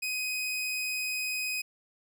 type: tone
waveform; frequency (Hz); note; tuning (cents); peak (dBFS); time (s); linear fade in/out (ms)
sawtooth; 2509; D#7; +14; -27; 0.02-1.62; 10
effects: none